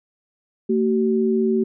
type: tone pair together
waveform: sine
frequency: 225.7 / 380.1 Hz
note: A3 / F#4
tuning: +44 / +47 cents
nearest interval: major sixth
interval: 903 cents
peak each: -19 dBFS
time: 0.69-1.64 s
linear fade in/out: 10 ms
effects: none